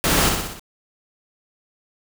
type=noise with echo; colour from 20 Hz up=pink; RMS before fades=-19 dBFS; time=0.04-0.29 s; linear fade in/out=0 ms; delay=61 ms; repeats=5; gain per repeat=-4 dB; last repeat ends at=0.595 s; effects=none